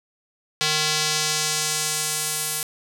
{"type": "tone with band-pass filter sweep", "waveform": "square", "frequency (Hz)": 153.6, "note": "D#3", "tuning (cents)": -22, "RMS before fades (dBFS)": -24, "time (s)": [0.61, 2.63], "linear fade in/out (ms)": 0, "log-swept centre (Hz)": [4400, 11000], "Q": 1.2, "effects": ["7-bit"]}